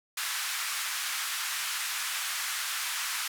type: band-pass noise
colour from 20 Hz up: pink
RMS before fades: -33 dBFS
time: 0.17-3.28 s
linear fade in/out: 5 ms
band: 1200 to 14000 Hz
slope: 24 dB/octave
effects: none